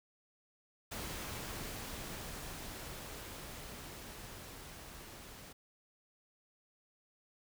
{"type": "noise with level ramp", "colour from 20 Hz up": "pink", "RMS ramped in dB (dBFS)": [-42, -52], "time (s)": [0.91, 5.53], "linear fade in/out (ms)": 10, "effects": []}